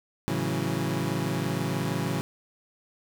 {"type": "chord", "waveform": "25% pulse", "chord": "F# minor seventh", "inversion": "first", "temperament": "equal", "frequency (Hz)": [110, 138.59, 164.81, 185], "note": ["A2", "C#3", "E3", "F#3"], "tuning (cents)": [0, 0, 0, 0], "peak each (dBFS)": [-30, -27, -28, -29], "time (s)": [0.28, 2.21], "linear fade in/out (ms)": 0, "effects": []}